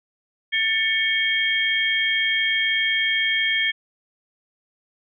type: tone cluster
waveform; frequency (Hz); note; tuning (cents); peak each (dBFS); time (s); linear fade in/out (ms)
sine; 1775 / 2222 / 3221; A6 / C#7 / G7; +15 / +4 / +46; -23; 0.52-3.72; 20
effects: none